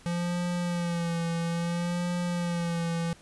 square tone with vibrato, 171.8 Hz, F3, 28 cents flat, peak -28 dBFS, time 0.06-3.13 s, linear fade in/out 0 ms, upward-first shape sine, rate 0.6 Hz, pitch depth 41 cents each way, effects pink hiss -55 dBFS RMS until 3.21 s + resampled to 24000 Hz

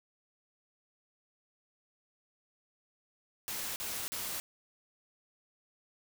white noise bursts, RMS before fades -38 dBFS, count 3, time 3.48-4.4 s, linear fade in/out 0 ms, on 280 ms, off 40 ms, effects none

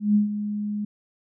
sine tone with ADSR envelope, 208.2 Hz, G#3, 5 cents sharp, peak -14 dBFS, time 0-0.85 s, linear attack 150 ms, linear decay 130 ms, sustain -11 dB, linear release 6 ms, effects none

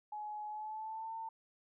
sine tone with pitch glide, 844 to 899.4 Hz, G#5 to A5, +28 to +38 cents, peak -40 dBFS, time 0.12-1.29 s, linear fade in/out 5 ms, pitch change +110 cents, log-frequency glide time 0.47-1.13 s, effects none

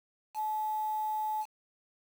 sine tone with quantisation, 860 Hz, A5, 40 cents flat, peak -30 dBFS, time 0.34-1.46 s, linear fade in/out 50 ms, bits 8, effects none

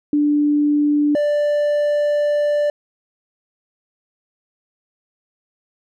sine / triangle tone pair in turn, 294.2 / 588.4 Hz, D4 / D5, +3 / +3 cents, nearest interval octave, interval 1200 cents, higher second, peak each -13 dBFS, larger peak neither, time 0.13-1.15 / 1.15-2.7 s, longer second, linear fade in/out 2 ms, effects none

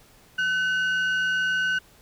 sine tone pair together, 1513.4 / 2857 Hz, F#6 / F7, +39 / +39 cents, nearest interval major seventh, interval 1100 cents, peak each -20 / -28 dBFS, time 0.38-1.79 s, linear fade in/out 10 ms, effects tanh soft clip ceiling -19 dBFS + pink hiss -55 dBFS RMS until 2.01 s

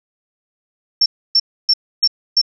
sine tone bursts, 5420 Hz, E8, 47 cents sharp, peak -9 dBFS, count 5, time 1.01-2.415 s, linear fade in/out 5 ms, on 49 ms, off 290 ms, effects none

